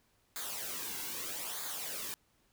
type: noise with flanger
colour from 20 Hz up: white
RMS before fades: -40 dBFS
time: 0.36-2.14 s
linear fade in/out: 0 ms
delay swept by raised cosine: 0.35 to 1.65 ms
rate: 0.79 Hz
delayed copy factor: -0.65
effects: pink hiss -72 dBFS RMS until 2.52 s